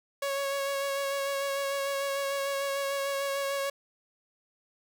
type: tone with vibrato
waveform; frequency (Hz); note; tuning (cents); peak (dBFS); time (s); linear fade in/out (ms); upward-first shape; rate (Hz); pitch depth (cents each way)
sawtooth; 554.4; C#5; 0; -25; 0.22-3.7; 5; sine; 6.7; 17
effects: none